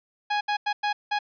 sawtooth tone bursts at uneven times, 830 Hz, G#5, 1 cent flat, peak -19 dBFS, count 5, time 0.3-0.41 / 0.48-0.57 / 0.66-0.73 / 0.83-0.93 / 1.11-1.19 s, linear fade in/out 10 ms, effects resampled to 11025 Hz + 10-bit

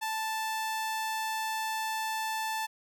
sawtooth tone, 880 Hz, A5, in tune, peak -27 dBFS, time 0.01-2.67 s, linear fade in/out 20 ms, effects none

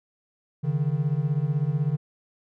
triangle beating tone pair, 139.5 / 155.5 Hz, C#3 / D#3, +11 / -1 cents, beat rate 16 Hz, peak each -23 dBFS, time 0.63-1.97 s, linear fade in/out 20 ms, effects none

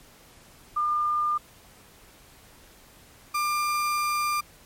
sine / 35% pulse tone pair in turn, 1204 / 1194.3 Hz, D6 / D6, +43 / +29 cents, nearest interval unison, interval 14 cents, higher first, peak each -22 dBFS, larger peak neither, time 0.76-1.38 / 3.34-4.41 s, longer second, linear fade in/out 10 ms, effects pink hiss -53 dBFS RMS until 4.65 s + MP3 64 kbps

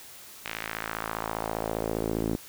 sawtooth tone with band-pass filter sweep, 55 Hz, A1, in tune, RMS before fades -32 dBFS, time 0.45-2.36 s, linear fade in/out 5 ms, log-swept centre 2500 to 290 Hz, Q 1.6, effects white hiss -47 dBFS RMS until 2.48 s

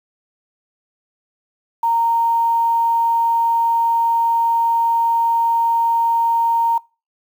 sine tone with quantisation, 925 Hz, A#5, 14 cents flat, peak -14 dBFS, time 1.83-6.78 s, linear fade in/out 5 ms, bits 7, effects noise-tail reverb RT60 0.3 s tail -23 dB re dry

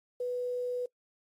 sine tone with quantisation, 493.9 Hz, B4, in tune, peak -30 dBFS, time 0.2-0.86 s, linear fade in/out 5 ms, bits 10, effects noise-tail reverb RT60 0.1 s tail -22 dB re dry + MP3 64 kbps

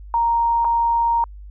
sine tone with dropouts, 932.3 Hz, A#5, in tune, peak -15 dBFS, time 0.14-1.24 s, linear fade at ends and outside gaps 1 ms, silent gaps 0.646-0.65 s, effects added 50 Hz sine -35 dBFS peak until 1.5 s

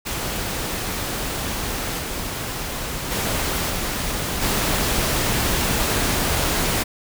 pink noise with level steps, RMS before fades -26 / -28 / -23 / -25 / -21 dBFS, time 0.05-6.84 s, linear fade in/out 20 ms, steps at 1.98 / 3.1 / 3.69 / 4.41 s, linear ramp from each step 20 ms, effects none

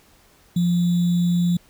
sine tone with sample-and-hold, 174.61 Hz, F3, in tune, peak -16 dBFS, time 0.56-1.57 s, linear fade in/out 5 ms, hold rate 3675 Hz, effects pink hiss -55 dBFS RMS until 1.69 s

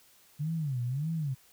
sine tone with vibrato, 140.9 Hz, C#3, 29 cents sharp, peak -29 dBFS, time 0.39-1.35 s, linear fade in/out 20 ms, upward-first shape sine, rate 1.7 Hz, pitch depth 270 cents each way, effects white hiss -61 dBFS RMS until 1.52 s

